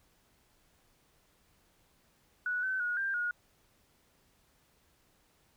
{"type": "tone with pitch steps", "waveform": "sine", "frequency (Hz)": [1472, 1527, 1448, 1586, 1441], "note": ["F#6", "G6", "F#6", "G6", "F#6"], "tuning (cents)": [-9, -46, -38, 20, -46], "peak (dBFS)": -30, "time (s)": [2.46, 3.31], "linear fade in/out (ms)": 2, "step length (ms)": 170, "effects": ["pink hiss -69 dBFS RMS until 5.56 s"]}